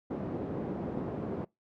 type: band-pass noise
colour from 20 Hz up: pink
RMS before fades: -36 dBFS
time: 0.1-1.45 s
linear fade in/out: 10 ms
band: 160 to 490 Hz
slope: 12 dB/octave
effects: noise-tail reverb RT60 0.2 s tail -24 dB re dry